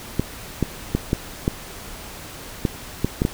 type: clicks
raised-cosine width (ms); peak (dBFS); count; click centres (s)
3; -5; 9; 0.196 / 0.627 / 0.95 / 1.131 / 1.479 / 2.652 / 3.046 / 3.219 / 3.251
effects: pink hiss -37 dBFS RMS until 3.33 s